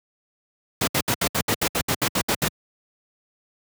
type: noise bursts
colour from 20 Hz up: pink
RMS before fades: -21 dBFS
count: 13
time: 0.81-2.483 s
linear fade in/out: 5 ms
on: 65 ms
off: 69 ms
effects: high-pass 100 Hz 12 dB/octave